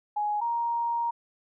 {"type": "tone pair in turn", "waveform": "sine", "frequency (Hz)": [835, 937.3], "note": ["G#5", "A#5"], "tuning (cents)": [9, 9], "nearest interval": "major second", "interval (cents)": 200, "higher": "second", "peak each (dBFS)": -25, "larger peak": "neither", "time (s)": [[0.16, 0.41], [0.41, 1.11]], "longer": "second", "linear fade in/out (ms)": 10, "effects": []}